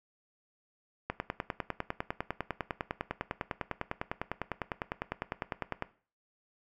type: click train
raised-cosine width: 0.5 ms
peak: -17 dBFS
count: 48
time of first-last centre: 1.1-5.824 s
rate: 9.95 Hz
effects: noise-tail reverb RT60 0.4 s tail -17 dB re dry